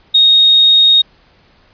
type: tone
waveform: sine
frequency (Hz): 3729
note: A#7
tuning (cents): 0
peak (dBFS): -5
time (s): 0.14-1.02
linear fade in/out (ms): 10
effects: pink hiss -50 dBFS RMS until 1.73 s + resampled to 11025 Hz